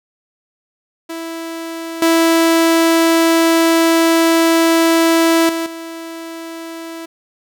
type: tone with level steps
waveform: sawtooth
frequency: 329.6 Hz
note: E4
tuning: in tune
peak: -20 / -6 / -14 / -23 dBFS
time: 1.09-7.06 s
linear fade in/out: 10 ms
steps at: 2.02 / 5.49 / 5.66 s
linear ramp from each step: 2 ms
effects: none